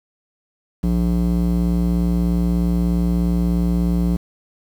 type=tone with band-pass filter; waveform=square; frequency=58.4 Hz; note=A#1; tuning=4 cents sharp; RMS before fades=-18 dBFS; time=0.83-4.17 s; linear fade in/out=10 ms; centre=180 Hz; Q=1.5; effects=7-bit